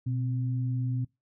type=tone pair together; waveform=sine; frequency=123.46 / 261.6 Hz; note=B2 / C4; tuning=0 / 0 cents; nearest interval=octave + minor second; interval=1300 cents; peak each=-27 / -37 dBFS; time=0.06-1.05 s; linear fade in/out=10 ms; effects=noise-tail reverb RT60 0.2 s tail -22 dB re dry